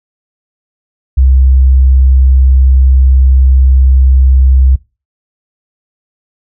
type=tone; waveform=sine; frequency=65.41 Hz; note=C2; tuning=in tune; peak=-3 dBFS; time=1.17-4.76 s; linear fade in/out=10 ms; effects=noise-tail reverb RT60 0.3 s tail -22 dB re dry